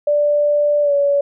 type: tone with pitch glide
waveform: sine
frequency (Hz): 587.3 to 567.6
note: D5 to C#5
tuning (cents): 0 to +41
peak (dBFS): -12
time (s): 0.07-1.21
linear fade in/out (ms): 5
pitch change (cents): -59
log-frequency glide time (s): 0.82-0.93
effects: none